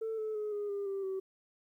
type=tone with pitch steps; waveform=sine; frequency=445 / 433.8 / 422.9 / 412.3 / 402 / 391.9 / 382.1 Hz; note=A4 / A4 / G#4 / G#4 / G4 / G4 / G4; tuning=+20 / -25 / +31 / -13 / +44 / 0 / -44 cents; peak=-32 dBFS; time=0.01-1.2 s; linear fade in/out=10 ms; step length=170 ms; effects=tanh soft clip ceiling -31 dBFS + 12-bit